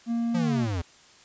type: tone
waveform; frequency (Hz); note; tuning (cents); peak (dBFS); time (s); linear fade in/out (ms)
triangle; 233.1; A#3; 0; -22; 0.06-0.68; 50
type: linear sweep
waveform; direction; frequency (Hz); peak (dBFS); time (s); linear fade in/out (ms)
square; down; 180.1 to 80.6; -27; 0.34-0.82; 10
effects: white hiss -54 dBFS RMS until 1.24 s + resampled to 16000 Hz